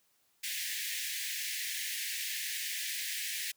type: high-pass noise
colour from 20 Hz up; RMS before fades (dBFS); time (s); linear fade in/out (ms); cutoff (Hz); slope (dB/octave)
pink; -37; 0.43-3.52; 10; 1700; 96
effects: white hiss -72 dBFS RMS until 3.56 s + high-pass 60 Hz 12 dB/octave